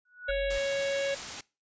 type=tone with exponential growth; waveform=sine; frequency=1469 Hz; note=F#6; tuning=13 cents flat; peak=-30 dBFS; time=0.05-0.31 s; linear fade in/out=5 ms; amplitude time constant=55 ms
type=harmonic tone; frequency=554.4 Hz; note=C#5; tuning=in tune; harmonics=1 / 3 / 4 / 5 / 6 / 7; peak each=-28 / -38 / -40 / -42 / -44 / -45 dBFS; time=0.28-1.15 s; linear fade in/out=10 ms
type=tone; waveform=sine; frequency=46.25 Hz; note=F#1; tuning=in tune; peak=-35 dBFS; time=0.29-0.58 s; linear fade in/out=0 ms
type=noise; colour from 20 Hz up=white; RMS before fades=-38 dBFS; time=0.5-1.41 s; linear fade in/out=5 ms
effects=noise-tail reverb RT60 0.3 s tail -23 dB re dry + resampled to 16000 Hz